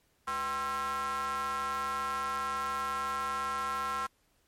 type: ring-modulated tone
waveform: square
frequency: 141.4 Hz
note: C#3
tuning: 35 cents sharp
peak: -29 dBFS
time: 0.27-4.07 s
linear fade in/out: 10 ms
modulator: 1200 Hz
effects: pink hiss -71 dBFS RMS until 4.47 s + MP3 64 kbps